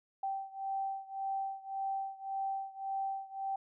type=beating tone pair; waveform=sine; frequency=778 / 779.8 Hz; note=G5 / G5; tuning=-13 / -9 cents; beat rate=1.8 Hz; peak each=-37 / -39 dBFS; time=0.23-3.56 s; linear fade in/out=5 ms; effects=none